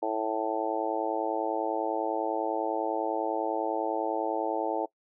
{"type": "harmonic tone", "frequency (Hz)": 110, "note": "A2", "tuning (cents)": 0, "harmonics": [3, 4, 5, 6, 7, 8], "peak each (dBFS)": [-34, -34, -34, -34, -34, -34], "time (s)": [0.02, 4.86], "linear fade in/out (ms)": 10, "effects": ["noise-tail reverb RT60 0.1 s tail -22 dB re dry"]}